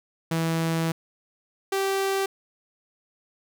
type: tone pair in turn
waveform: sawtooth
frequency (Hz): 163.7 / 389.3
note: E3 / G4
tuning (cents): -12 / -12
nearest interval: octave + minor third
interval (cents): 1500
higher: second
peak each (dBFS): -19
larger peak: neither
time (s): 0.31-0.92 / 1.72-2.26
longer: first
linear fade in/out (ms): 5
effects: none